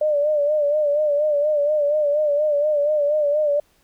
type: tone with vibrato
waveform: sine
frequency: 593 Hz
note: D5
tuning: 17 cents sharp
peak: -16 dBFS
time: 0.01-3.6 s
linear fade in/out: 5 ms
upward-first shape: sine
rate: 4.2 Hz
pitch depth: 61 cents each way
effects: pink hiss -61 dBFS RMS until 3.83 s